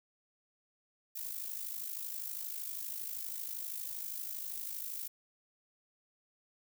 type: noise with amplitude modulation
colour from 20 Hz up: violet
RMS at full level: -38 dBFS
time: 1.15-5.08 s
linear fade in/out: 10 ms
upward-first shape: sine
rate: 52.6 Hz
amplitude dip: 65%
effects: none